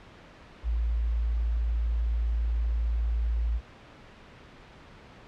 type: tone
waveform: sine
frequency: 56.8 Hz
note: A#1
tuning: 44 cents flat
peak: -24 dBFS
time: 0.63-3.61 s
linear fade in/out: 50 ms
effects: pink hiss -50 dBFS RMS until 5.27 s + low-pass 3000 Hz 12 dB/octave